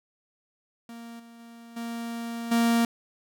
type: tone with level steps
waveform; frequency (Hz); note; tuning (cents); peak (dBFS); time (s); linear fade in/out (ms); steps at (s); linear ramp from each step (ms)
45% pulse; 232.6; A#3; -4; -40 / -47 / -45 / -32 / -20; 0.89-2.85; 2; 1.19 / 1.39 / 1.76 / 2.51; 10
effects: none